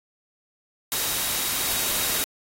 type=tone in noise; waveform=sine; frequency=3800 Hz; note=A#7; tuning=33 cents sharp; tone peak=-36 dBFS; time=0.92-2.24 s; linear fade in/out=0 ms; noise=white; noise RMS=-25 dBFS; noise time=0.92-2.24 s; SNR=-14 dB; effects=AAC 48 kbps